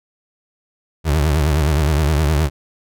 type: tone with vibrato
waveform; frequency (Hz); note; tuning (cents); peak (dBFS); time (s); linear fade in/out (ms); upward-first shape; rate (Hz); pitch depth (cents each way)
30% pulse; 75.4; D2; +46; -11; 1.04-2.5; 50; triangle; 9.6; 160
effects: none

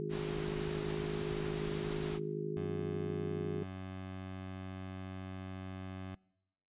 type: harmonic tone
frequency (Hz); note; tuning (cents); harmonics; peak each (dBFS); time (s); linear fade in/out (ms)
51.91; G#1; 0; 3 / 4 / 5 / 6 / 7 / 8; -40 / -47 / -50 / -50 / -41 / -40; 0-3.63; 0
type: noise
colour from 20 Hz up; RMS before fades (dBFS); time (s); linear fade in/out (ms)
pink; -43; 0.09-2.2; 50
type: tone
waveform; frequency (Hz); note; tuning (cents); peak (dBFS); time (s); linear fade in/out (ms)
20% pulse; 94.1; F#2; +30; -37; 2.57-6.15; 0
effects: noise-tail reverb RT60 0.9 s tail -25 dB re dry + resampled to 8000 Hz

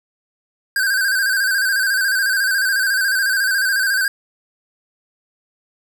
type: tone with vibrato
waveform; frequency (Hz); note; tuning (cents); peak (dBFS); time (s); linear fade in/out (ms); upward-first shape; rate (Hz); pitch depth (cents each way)
square; 1564; G6; -4; -16; 0.76-4.08; 2; square; 14; 52
effects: none

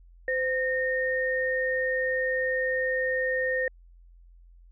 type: tone pair together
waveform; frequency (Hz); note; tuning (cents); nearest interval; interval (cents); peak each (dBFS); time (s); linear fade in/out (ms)
sine; 514.4 / 1840; C5 / A#6; -30 / -23; octave + minor seventh; 2207; -27; 0.28-3.68; 2
effects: added 43 Hz sine -50 dBFS peak until 4.71 s

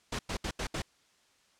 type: noise bursts at uneven times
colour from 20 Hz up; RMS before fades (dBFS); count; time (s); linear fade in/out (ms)
pink; -34; 5; 0.12-0.19 / 0.29-0.37 / 0.44-0.51 / 0.59-0.67 / 0.74-0.82; 5
effects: white hiss -67 dBFS RMS until 1.59 s + low-pass 7000 Hz 12 dB/octave

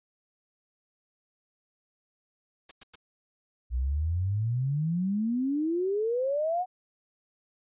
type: noise bursts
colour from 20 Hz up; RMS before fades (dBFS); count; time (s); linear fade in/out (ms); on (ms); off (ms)
white; -44; 3; 2.69-2.956; 5; 22; 100
type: exponential sweep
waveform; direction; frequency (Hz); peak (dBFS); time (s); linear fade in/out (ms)
sine; up; 58.8 to 751; -25; 3.7-6.66; 50
effects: resampled to 8000 Hz

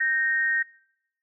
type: tone pair together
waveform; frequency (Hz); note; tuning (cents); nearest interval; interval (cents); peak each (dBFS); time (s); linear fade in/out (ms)
sine; 1564 / 1858.1; G6 / A#6; -4 / -6; minor third; 298; -27 / -22; 0-0.63; 10
effects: noise-tail reverb RT60 0.8 s tail -24 dB re dry

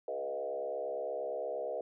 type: tone with frequency modulation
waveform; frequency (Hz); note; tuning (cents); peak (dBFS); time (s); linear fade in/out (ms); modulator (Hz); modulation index
sine; 554.4; C#5; 0; -34; 0.08-1.81; 2; 68.6; 1.9
effects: none

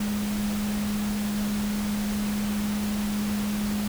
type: tone in noise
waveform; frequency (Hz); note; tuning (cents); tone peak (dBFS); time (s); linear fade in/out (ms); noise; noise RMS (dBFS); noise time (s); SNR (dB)
sine; 207.7; G#3; 0; -25; 0-3.88; 5; pink; -35; 0-3.88; +7
effects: none

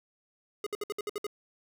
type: tone bursts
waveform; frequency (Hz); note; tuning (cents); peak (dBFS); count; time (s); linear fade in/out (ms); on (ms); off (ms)
square; 415.3; G#4; 0; -32; 8; 0.64-1.267; 2; 25; 61
effects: none

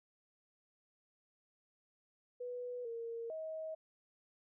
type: tone with pitch steps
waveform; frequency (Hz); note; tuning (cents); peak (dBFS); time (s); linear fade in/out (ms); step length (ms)
sine; 492 / 462.2 / 635; B4 / A#4 / D#5; -7 / -15 / +35; -40; 2.4-3.75; 10; 450
effects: none

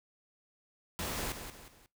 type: noise with echo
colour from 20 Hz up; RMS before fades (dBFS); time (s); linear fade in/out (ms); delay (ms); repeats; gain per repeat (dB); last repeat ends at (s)
pink; -37; 0.99-1.32; 0; 180; 3; -8; 1.86
effects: noise-tail reverb RT60 0.2 s tail -21 dB re dry

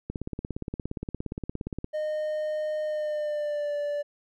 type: click train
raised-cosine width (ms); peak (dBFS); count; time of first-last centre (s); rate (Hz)
3; -19; 31; 0.1-1.844; 17.2
type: tone with pitch glide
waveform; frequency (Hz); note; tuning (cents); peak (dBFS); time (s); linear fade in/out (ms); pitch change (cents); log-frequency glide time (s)
triangle; 613 to 583.3; D#5 to D5; -26 to -12; -25; 1.93-4.03; 20; -86; 2.84-3.76
effects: none

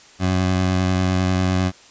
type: tone with vibrato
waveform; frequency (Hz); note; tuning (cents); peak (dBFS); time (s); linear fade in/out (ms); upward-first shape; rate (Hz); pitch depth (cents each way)
20% pulse; 92.5; F#2; 0; -12; 0.19-1.72; 50; square; 10; 14
effects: white hiss -47 dBFS RMS until 1.9 s + resampled to 16000 Hz

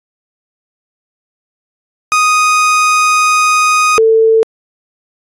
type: tone pair in turn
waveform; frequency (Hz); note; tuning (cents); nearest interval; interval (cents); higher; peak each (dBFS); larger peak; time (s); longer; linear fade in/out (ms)
30% pulse / sine; 1244.5 / 446.1; D#6 / A4; 0 / +24; octave + tritone; 1776; first; -5; neither; 2.12-3.98 / 3.98-4.43; first; 0
effects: resampled to 22050 Hz

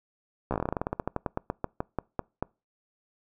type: slowing click train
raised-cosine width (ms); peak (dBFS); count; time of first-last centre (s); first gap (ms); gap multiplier
1; -14; 25; 0.51-2.426; 14; 1.13
effects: noise-tail reverb RT60 0.3 s tail -26 dB re dry

